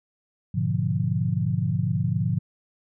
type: chord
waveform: sine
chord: G# diminished seventh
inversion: none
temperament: equal with one note detuned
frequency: 103.83 / 122.9 / 146.83 / 174.61 Hz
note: G#2 / B2 / D3 / F3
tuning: 0 / -8 / 0 / 0 cents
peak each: -27 dBFS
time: 0.54-2.39 s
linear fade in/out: 10 ms
effects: none